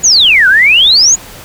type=exponential two-way sweep; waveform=sine; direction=down then up; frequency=7040 to 1450 to 7040 Hz; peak=-3 dBFS; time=0.03-1.16 s; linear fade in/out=20 ms; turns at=0.48 s; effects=pink hiss -31 dBFS RMS until 1.44 s